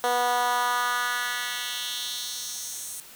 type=tone with high-pass filter sweep; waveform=10% pulse; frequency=244.4 Hz; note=B3; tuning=18 cents flat; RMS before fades=-28 dBFS; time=0.04-3 s; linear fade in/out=0 ms; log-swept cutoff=560 to 8500 Hz; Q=1.9; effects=white hiss -47 dBFS RMS until 3.15 s